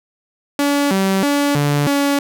sawtooth tone with pitch steps, 285.4 / 192.7 / 286.3 / 145 / 282.7 Hz, D4 / G3 / D4 / D3 / C#4, -49 / -29 / -44 / -22 / +34 cents, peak -10 dBFS, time 0.59-2.19 s, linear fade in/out 2 ms, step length 320 ms, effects none

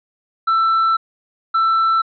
triangle tone pair in turn, 1332 / 1332 Hz, E6 / E6, +18 / +18 cents, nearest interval unison, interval 0 cents, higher neither, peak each -11 dBFS, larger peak neither, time 0.47-0.97 / 1.54-2.02 s, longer first, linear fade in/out 10 ms, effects resampled to 11025 Hz

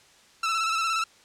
sawtooth tone with vibrato, 1325 Hz, E6, 9 cents sharp, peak -20 dBFS, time 0.43-1.04 s, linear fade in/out 5 ms, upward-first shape square, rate 17 Hz, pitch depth 31 cents each way, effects white hiss -56 dBFS RMS until 1.24 s + low-pass 7000 Hz 12 dB/octave

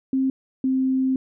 sine tone pair in turn, 265 / 262.1 Hz, C4 / C4, +22 / +3 cents, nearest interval unison, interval 19 cents, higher first, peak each -18 dBFS, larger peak neither, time 0.13-0.3 / 0.64-1.16 s, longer second, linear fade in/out 2 ms, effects none

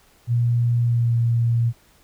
sine tone with pitch glide, 119.2 to 117.22 Hz, A#2 to A#2, +39 to +10 cents, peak -16 dBFS, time 0.27-1.73 s, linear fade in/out 50 ms, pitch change -29 cents, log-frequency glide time 0.81-1.16 s, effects pink hiss -56 dBFS RMS until 2.03 s

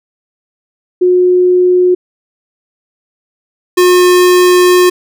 sine / square tone pair in turn, 361.9 / 360.2 Hz, F#4 / F#4, -38 / -46 cents, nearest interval unison, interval 8 cents, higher first, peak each -5 dBFS, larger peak neither, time 1.01-1.95 / 3.77-4.9 s, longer second, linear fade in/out 10 ms, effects none

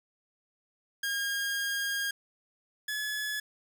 sawtooth tone pair in turn, 1622 / 1706.5 Hz, G#6 / G#6, -41 / +47 cents, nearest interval minor second, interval 88 cents, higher second, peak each -26 / -28 dBFS, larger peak first, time 1.03-2.11 / 2.88-3.4 s, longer first, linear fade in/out 5 ms, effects 9-bit

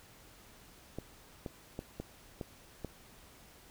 clicks, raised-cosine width 2 ms, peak -25 dBFS, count 6, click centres 0.986 / 1.462 / 1.791 / 2 / 2.412 / 2.847 s, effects pink hiss -58 dBFS RMS until 3.7 s

